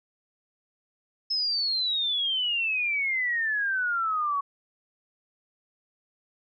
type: exponential sweep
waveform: sine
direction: down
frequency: 5230 to 1108.7 Hz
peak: -24 dBFS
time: 1.3-4.41 s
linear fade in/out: 10 ms
effects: none